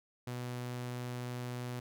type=tone; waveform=sawtooth; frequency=123.3 Hz; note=B2; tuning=2 cents flat; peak=-34 dBFS; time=0.27-1.8 s; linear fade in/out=5 ms; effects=none